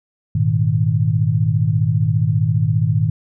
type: chord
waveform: sine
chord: Ab suspended second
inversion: none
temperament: equal with one note detuned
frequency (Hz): 103.83 / 118.72 / 155.56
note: Ab2 / Bb2 / Eb3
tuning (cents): 0 / +32 / 0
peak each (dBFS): -18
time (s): 0.35-3.1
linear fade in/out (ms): 5
effects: none